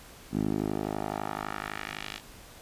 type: tone with band-pass filter sweep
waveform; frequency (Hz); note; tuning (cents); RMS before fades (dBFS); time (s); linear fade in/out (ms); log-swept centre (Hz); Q
10% pulse; 51.91; G#1; 0; -33; 0.31-2.21; 50; 230 to 3500; 1.4
effects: pink hiss -50 dBFS RMS until 2.61 s + resampled to 32000 Hz